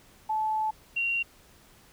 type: tone pair in turn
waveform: sine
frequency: 868 / 2756 Hz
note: A5 / F7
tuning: -24 / -24 cents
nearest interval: octave + minor sixth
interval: 2000 cents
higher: second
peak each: -25 dBFS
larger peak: neither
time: 0.29-0.71 / 0.96-1.23 s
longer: first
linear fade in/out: 10 ms
effects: pink hiss -57 dBFS RMS until 1.92 s